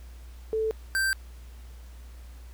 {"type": "tone pair in turn", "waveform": ["sine", "square"], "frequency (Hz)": [440, 1565.3], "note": ["A4", "G6"], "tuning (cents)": [0, -3], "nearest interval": "octave + minor seventh", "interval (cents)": 2197, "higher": "second", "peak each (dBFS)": -24, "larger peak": "neither", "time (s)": [[0.53, 0.71], [0.95, 1.13]], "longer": "neither", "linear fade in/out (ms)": 0, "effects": ["added 60 Hz sine -42 dBFS peak until 2.53 s", "pink hiss -57 dBFS RMS until 2.53 s"]}